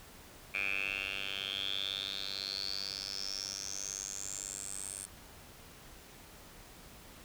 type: tone with band-pass filter sweep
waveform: 10% pulse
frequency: 98 Hz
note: G2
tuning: in tune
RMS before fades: -39 dBFS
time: 0.54-5.06 s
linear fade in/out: 5 ms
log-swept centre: 2400 to 8900 Hz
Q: 10
effects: pink hiss -54 dBFS RMS until 7.24 s